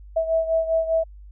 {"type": "beating tone pair", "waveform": "sine", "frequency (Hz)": [650, 655], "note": ["E5", "E5"], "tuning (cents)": [-24, -11], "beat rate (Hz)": 5, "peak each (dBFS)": [-20, -25], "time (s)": [0.16, 1.04], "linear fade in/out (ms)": 10, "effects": ["added 50 Hz sine -40 dBFS peak until 1.31 s"]}